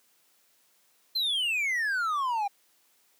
triangle exponential sweep, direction down, 4199 to 784 Hz, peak -24 dBFS, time 1.15-2.48 s, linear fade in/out 10 ms, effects white hiss -66 dBFS RMS until 3.19 s + high-pass 200 Hz 12 dB/octave

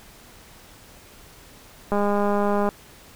click train, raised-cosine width 1 ms, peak -10 dBFS, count 158, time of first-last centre 1.92-2.69 s, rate 204 Hz, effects pink hiss -48 dBFS RMS until 3.15 s

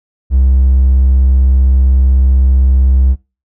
triangle tone, 65.41 Hz, C2, in tune, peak -3 dBFS, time 0.3-3.16 s, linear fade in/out 50 ms, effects noise-tail reverb RT60 0.3 s tail -23 dB re dry + tanh soft clip ceiling 0 dBFS

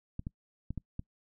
clicks, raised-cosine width 5 ms, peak -24 dBFS, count 5, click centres 0.194 / 0.269 / 0.706 / 0.777 / 0.994 s, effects noise-tail reverb RT60 0.1 s tail -25 dB re dry

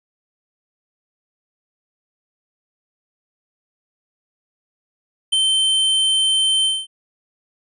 square tone with ADSR envelope, 3100 Hz, G7, 20 cents flat, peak -12 dBFS, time 5.32-6.87 s, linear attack 14 ms, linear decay 4 ms, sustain -3 dB, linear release 220 ms, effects resampled to 24000 Hz

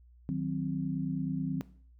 sine chord, C diminished, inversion first, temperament equal, 155.56 / 185 / 261.6 Hz, Eb3 / Gb3 / C4, 0 / 0 / 0 cents, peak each -34 dBFS, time 0.29-1.61 s, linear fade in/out 0 ms, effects noise-tail reverb RT60 0.5 s tail -18 dB re dry + added 60 Hz sine -55 dBFS peak until 1.99 s

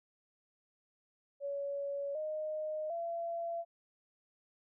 sine tone with pitch steps, 563 / 617.5 / 677.3 Hz, C#5 / D#5 / E5, +27 / -13 / +47 cents, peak -35 dBFS, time 1.4-3.65 s, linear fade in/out 50 ms, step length 750 ms, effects none

